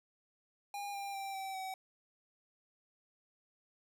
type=tone with pitch steps; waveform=square; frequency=810 / 797 / 784.2 / 771.6 / 759.3 Hz; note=G#5 / G5 / G5 / G5 / F#5; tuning=-43 / +28 / 0 / -28 / +45 cents; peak=-40 dBFS; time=0.74-1.74 s; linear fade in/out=2 ms; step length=200 ms; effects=12-bit